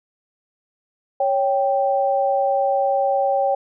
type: tone pair together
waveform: sine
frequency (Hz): 554.4 / 784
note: C#5 / G5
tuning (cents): 0 / 0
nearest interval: tritone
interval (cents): 600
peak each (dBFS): -19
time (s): 1.2-3.55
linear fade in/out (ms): 5
effects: none